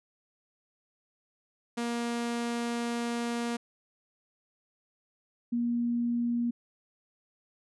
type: tone pair in turn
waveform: sawtooth / sine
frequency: 236.2 / 237.8 Hz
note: A#3 / A#3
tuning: +23 / +35 cents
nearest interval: unison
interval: 12 cents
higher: second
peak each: -26 dBFS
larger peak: neither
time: 1.77-3.57 / 5.52-6.51 s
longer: first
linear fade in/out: 10 ms
effects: resampled to 24000 Hz